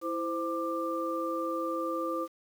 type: tone cluster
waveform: sine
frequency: 330.6 / 518 / 1186 Hz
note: E4 / C5 / D6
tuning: +5 / -17 / +17 cents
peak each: -34 / -34 / -34 dBFS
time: 0.01-2.28 s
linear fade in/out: 50 ms
effects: 9-bit